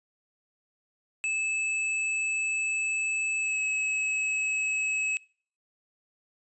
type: tone with pitch glide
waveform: square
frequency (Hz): 2613 to 2577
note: E7 to E7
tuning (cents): -16 to -40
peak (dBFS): -27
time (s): 1.24-5.17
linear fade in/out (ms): 0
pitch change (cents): -24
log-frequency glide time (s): 3.4-3.59
effects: noise-tail reverb RT60 0.5 s tail -25 dB re dry + resampled to 22050 Hz